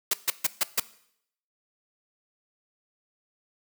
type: noise bursts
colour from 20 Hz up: white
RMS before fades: -23 dBFS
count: 5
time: 0.11-0.8 s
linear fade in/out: 5 ms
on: 26 ms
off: 140 ms
effects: noise-tail reverb RT60 0.7 s tail -18 dB re dry + high-pass 200 Hz 12 dB/octave